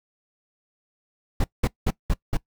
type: noise bursts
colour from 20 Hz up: brown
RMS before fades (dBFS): -20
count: 5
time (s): 1.4-2.37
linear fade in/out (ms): 5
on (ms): 42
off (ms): 190
effects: noise-tail reverb RT60 0.1 s tail -21 dB re dry